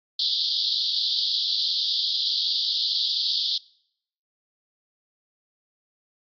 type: band-pass noise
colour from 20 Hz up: white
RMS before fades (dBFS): -25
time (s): 0.19-3.58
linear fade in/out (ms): 5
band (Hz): 3300 to 4900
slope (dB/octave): 96
effects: noise-tail reverb RT60 0.7 s tail -24 dB re dry + AAC 64 kbps